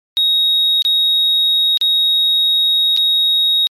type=tone with dropouts; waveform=sine; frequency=3770 Hz; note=A#7; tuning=19 cents sharp; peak=-9 dBFS; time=0.17-3.67 s; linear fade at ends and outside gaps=0 ms; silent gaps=0.821-0.85 / 1.774-1.813 / 2.965-2.973 s; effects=tanh soft clip ceiling -8 dBFS + MP3 64 kbps